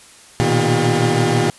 30% pulse tone cluster, 117 / 123.2 / 157.9 / 356.4 / 402.5 Hz, A#2 / B2 / D#3 / F4 / G4, +7 / -4 / +26 / +35 / +46 cents, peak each -18 dBFS, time 0.4-1.5 s, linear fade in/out 0 ms, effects white hiss -44 dBFS RMS until 1.58 s + resampled to 24000 Hz

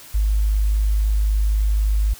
sine tone, 51.91 Hz, G#1, in tune, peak -15 dBFS, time 0.14-2.14 s, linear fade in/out 10 ms, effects white hiss -42 dBFS RMS until 2.19 s

